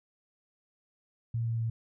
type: tone with pitch steps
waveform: sine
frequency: 115.8 / 114.87 / 113.94 Hz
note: A#2 / A#2 / A#2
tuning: -11 / -25 / -39 cents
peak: -28 dBFS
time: 1.34-1.7 s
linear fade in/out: 5 ms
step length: 120 ms
effects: none